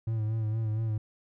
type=tone with vibrato; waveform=triangle; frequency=110 Hz; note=A2; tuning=in tune; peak=-25 dBFS; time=0.07-0.98 s; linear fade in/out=5 ms; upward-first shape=sine; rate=4.3 Hz; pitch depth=46 cents each way; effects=none